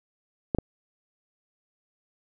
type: clicks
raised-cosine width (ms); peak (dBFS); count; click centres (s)
2; -11; 2; 0.548 / 0.586
effects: none